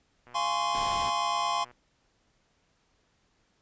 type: click train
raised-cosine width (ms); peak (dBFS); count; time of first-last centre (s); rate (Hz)
0.5; -37; 177; 0.27-1.713; 122
type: chord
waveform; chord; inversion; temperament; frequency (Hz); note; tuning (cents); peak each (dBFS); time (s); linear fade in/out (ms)
square; Db major seventh; first; just; 693 / 831.5 / 1039.4 / 1108.7; F5 / Ab5 / C6 / Db6; -14 / +2 / -12 / 0; -35 / -34 / -30 / -34; 0.34-1.65; 20
type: noise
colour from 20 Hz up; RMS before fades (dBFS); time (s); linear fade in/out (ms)
pink; -40; 0.74-1.1; 10
effects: pink hiss -70 dBFS RMS until 3.61 s + resampled to 16000 Hz